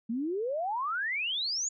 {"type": "exponential sweep", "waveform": "sine", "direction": "up", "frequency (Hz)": [218.2, 7030], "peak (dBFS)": -29, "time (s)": [0.09, 1.69], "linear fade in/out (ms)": 10, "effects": []}